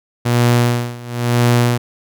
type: tone with tremolo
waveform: sawtooth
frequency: 120.4 Hz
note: B2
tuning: 44 cents flat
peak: -6 dBFS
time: 0.25-1.78 s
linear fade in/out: 10 ms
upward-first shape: sine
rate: 0.99 Hz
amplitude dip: 90%
effects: none